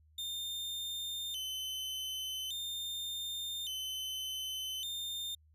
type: tone with vibrato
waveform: 40% pulse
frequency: 3322 Hz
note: G#7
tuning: in tune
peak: -36 dBFS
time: 0.18-5.35 s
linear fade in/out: 5 ms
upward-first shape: square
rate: 0.43 Hz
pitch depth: 150 cents each way
effects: added 77 Hz sine -62 dBFS peak until 5.54 s